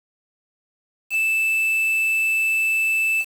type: tone with quantisation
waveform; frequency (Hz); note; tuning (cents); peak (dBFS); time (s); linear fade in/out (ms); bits
triangle; 2637; E7; 0; -16; 1.1-3.25; 50; 6
effects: none